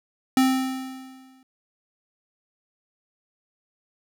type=tone with exponential decay; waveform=square; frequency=261.6 Hz; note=C4; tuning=in tune; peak=-15 dBFS; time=0.37-1.43 s; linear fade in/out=2 ms; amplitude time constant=230 ms; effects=none